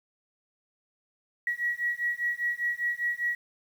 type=beating tone pair; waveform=sine; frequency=1916 / 1921 Hz; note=A#6 / B6; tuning=+47 / -48 cents; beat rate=5 Hz; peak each=-30 dBFS; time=1.47-3.35 s; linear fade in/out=2 ms; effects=9-bit